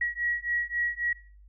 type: beating tone pair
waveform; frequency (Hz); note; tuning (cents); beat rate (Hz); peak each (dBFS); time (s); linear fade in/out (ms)
sine; 1912 / 1915.7; A#6 / A#6; +43 / +47; 3.7; -30; 0.01-1.13; 5
effects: noise-tail reverb RT60 0.4 s tail -20 dB re dry + added 50 Hz sine -50 dBFS peak until 1.48 s